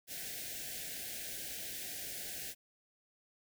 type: band-stop noise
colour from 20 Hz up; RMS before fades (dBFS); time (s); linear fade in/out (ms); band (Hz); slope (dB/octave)
white; -43; 0.07-2.55; 50; 780 to 1500; 96
effects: none

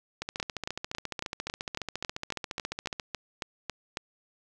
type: two click trains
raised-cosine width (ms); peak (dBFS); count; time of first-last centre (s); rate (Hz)
0.2; -15 / -16; 14 / 41; 0.4-3.971 / 0.22-2.998; 3.64 / 14.4
effects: none

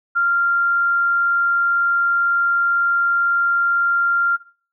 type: tone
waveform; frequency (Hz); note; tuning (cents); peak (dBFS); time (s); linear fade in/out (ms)
sine; 1389; F6; -10; -14; 0.15-4.37; 20
effects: noise-tail reverb RT60 0.4 s tail -17 dB re dry

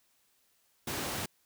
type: high-pass noise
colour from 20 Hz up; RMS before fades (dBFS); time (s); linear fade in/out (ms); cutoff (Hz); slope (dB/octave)
pink; -36; 0.87-1.26; 5; 100; 12
effects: white hiss -71 dBFS RMS until 1.45 s

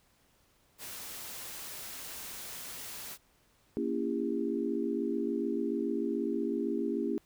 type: noise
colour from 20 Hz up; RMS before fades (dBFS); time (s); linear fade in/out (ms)
white; -43; 0.78-3.18; 50
type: chord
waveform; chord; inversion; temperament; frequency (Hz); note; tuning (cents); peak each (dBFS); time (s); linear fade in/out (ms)
sine; A# diminished seventh; none; just; 233.1 / 279.7 / 335.6 / 402.8; A#3 / C#4 / E4 / G4; 0 / +16 / +31 / +47; -35; 3.77-7.18; 0
effects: pink hiss -68 dBFS RMS until 7.25 s

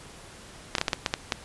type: clicks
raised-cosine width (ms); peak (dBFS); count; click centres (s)
0.2; -6; 8; 0.752 / 0.783 / 0.814 / 0.882 / 0.932 / 1.062 / 1.139 / 1.322
effects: pink hiss -47 dBFS RMS until 1.44 s + resampled to 24000 Hz

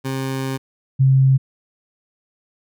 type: tone pair in turn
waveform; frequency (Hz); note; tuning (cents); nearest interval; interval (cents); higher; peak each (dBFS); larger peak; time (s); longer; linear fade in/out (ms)
20% pulse / sine; 133.4 / 133.4; C3 / C3; +34 / +34; unison; 0; neither; -17 / -10; second; 0.04-0.58 / 0.99-1.38; first; 20
effects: none

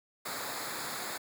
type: noise with comb filter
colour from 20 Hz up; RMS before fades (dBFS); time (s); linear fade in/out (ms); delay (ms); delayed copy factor
pink; -38; 0.25-1.18; 10; 0.34; -0.7
effects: high-pass 150 Hz 12 dB/octave

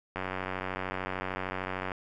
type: click train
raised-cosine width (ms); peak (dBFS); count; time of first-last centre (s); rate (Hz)
0.5; -18; 165; 0.16-1.918; 93.3
effects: none

